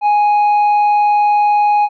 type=tone with tanh clipping; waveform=sine; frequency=830.6 Hz; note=G#5; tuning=in tune; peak=-10 dBFS; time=0.01-1.89 s; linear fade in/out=50 ms; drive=4 dB; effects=none